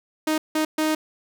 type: tone bursts at uneven times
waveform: sawtooth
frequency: 311.1 Hz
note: D#4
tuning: in tune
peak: -16 dBFS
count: 3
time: 0.27-0.38 / 0.55-0.65 / 0.78-0.95 s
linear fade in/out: 5 ms
effects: none